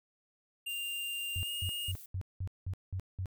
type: tone with pitch glide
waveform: square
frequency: 2794 to 2849 Hz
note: F7 to F7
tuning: 0 to +34 cents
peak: -36 dBFS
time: 0.66-1.92 s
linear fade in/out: 10 ms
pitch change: +34 cents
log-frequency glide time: 1.42-1.49 s
type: noise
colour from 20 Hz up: violet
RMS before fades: -50 dBFS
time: 0.69-2.06 s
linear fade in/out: 5 ms
type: tone bursts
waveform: sine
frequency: 93.4 Hz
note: F#2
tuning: 17 cents sharp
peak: -33 dBFS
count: 8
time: 1.36-3.258 s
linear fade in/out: 0 ms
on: 71 ms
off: 190 ms
effects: none